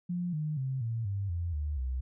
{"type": "tone with pitch steps", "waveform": "sine", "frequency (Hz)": [176.5, 152.77, 132.23, 114.45, 99.06, 85.74, 74.21, 64.23], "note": ["F3", "D#3", "C3", "A#2", "G2", "F2", "D2", "C2"], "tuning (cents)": [19, -31, 19, -31, 19, -31, 19, -31], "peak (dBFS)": -30, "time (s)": [0.09, 2.01], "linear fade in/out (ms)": 10, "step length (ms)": 240, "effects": []}